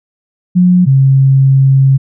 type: tone pair in turn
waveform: sine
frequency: 180.2 / 135 Hz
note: F#3 / C#3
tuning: -45 / -45 cents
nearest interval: perfect fourth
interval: 500 cents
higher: first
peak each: -4 dBFS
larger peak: neither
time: 0.55-0.86 / 0.86-1.98 s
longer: second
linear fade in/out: 20 ms
effects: none